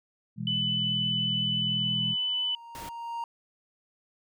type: chord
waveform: sine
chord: E major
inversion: second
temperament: just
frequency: 123.61 / 164.81 / 206 Hz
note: B2 / E3 / G#3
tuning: +2 / 0 / -14 cents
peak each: -35 dBFS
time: 0.36-2.16 s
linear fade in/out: 50 ms
type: tone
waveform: sine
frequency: 2998 Hz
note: F#7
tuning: 22 cents sharp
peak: -26 dBFS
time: 0.47-2.55 s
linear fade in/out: 2 ms
type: tone with exponential growth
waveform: triangle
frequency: 932.3 Hz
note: A#5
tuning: in tune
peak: -28 dBFS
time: 1.58-3.24 s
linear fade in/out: 2 ms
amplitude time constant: 360 ms
type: noise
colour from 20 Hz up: pink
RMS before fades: -43 dBFS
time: 2.75-2.89 s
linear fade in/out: 0 ms
effects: none